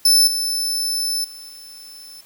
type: tone with level steps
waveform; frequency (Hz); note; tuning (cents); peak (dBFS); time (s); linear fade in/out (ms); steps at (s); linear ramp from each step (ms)
sawtooth; 5274; E8; 0; -8 / -17 / -33 / -35; 0.05-2.21; 5; 0.27 / 1.24 / 1.49; 5
effects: white hiss -50 dBFS RMS until 2.25 s